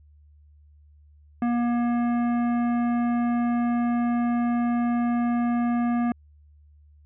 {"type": "tone with hard clipping", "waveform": "triangle", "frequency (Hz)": 238.7, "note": "A#3", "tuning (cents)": 41, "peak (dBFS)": -23, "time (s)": [1.42, 6.12], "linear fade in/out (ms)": 2, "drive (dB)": 17, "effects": ["added 74 Hz sine -51 dBFS peak until 7.05 s", "resampled to 8000 Hz"]}